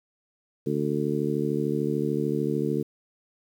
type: harmonic tone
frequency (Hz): 73.42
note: D2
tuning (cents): 0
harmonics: 2 / 3 / 4 / 5 / 6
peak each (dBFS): -30 / -30 / -30 / -30 / -30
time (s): 0.66-2.83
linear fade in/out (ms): 10
effects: 9-bit